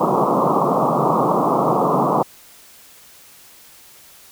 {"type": "band-pass noise", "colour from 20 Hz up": "white", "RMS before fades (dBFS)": -17, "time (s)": [0, 2.23], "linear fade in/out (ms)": 10, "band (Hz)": [130, 1200], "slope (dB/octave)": 96, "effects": ["white hiss -46 dBFS RMS until 4.31 s"]}